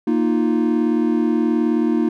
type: chord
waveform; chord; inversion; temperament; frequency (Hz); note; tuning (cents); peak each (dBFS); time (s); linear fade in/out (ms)
triangle; Bb suspended fourth; none; just; 233.1 / 310.8 / 349.6; Bb3 / Eb4 / F4; 0 / -2 / +2; -17 / -17 / -20; 0.07-2.09; 5
effects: none